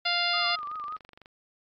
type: harmonic tone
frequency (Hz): 698.5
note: F5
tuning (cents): 0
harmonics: 1 / 2 / 3 / 4 / 5 / 6 / 7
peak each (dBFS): -32 / -32 / -32 / -32 / -32 / -32 / -32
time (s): 0.05-0.56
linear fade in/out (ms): 10
type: tone with vibrato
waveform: sine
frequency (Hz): 1214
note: D#6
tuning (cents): -43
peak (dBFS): -33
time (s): 0.33-0.97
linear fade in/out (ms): 10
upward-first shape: triangle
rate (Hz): 5.3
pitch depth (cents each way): 87
type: click train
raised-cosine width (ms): 0.3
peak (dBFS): -33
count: 22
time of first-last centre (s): 0.38-1.259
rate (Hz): 23.9
effects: AAC 64 kbps